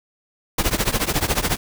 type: noise with tremolo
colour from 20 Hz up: pink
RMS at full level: -17 dBFS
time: 0.58-1.57 s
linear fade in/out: 5 ms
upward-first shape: triangle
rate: 14 Hz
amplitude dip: 95%
effects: none